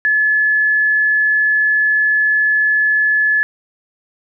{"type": "tone", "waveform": "sine", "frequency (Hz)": 1717, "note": "A6", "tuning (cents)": -43, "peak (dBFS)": -11, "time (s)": [0.05, 3.43], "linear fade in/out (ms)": 0, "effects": []}